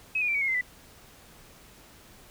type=tone with pitch steps; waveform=sine; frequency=2552 / 2448 / 2348 / 2253 / 2161 / 2073 / 1988.4 Hz; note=D#7 / D#7 / D7 / C#7 / C#7 / C7 / B6; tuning=+43 / -29 / -1 / +28 / -45 / -17 / +11 cents; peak=-24 dBFS; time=0.15-0.612 s; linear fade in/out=5 ms; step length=66 ms; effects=pink hiss -53 dBFS RMS until 2.3 s